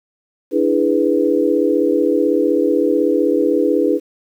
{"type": "chord", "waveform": "sine", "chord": "E dominant seventh", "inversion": "third", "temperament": "equal", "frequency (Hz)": [293.7, 329.6, 415.3, 493.9], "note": ["D4", "E4", "G#4", "B4"], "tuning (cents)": [0, 0, 0, 0], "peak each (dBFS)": -18, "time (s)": [0.51, 4], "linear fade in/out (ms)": 50, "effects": ["8-bit"]}